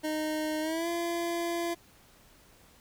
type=tone with pitch glide; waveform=25% pulse; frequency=309.1 to 341 Hz; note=D#4 to F4; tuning=-11 to -41 cents; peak=-26 dBFS; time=0.03-1.75 s; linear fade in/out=20 ms; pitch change=+170 cents; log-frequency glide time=0.61-0.88 s; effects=pink hiss -59 dBFS RMS until 2.8 s